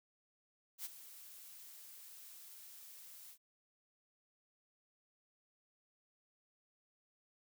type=noise with ADSR envelope; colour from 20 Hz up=blue; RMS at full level=-42 dBFS; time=0.78-3.38 s; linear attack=71 ms; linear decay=23 ms; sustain=-13 dB; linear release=74 ms; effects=none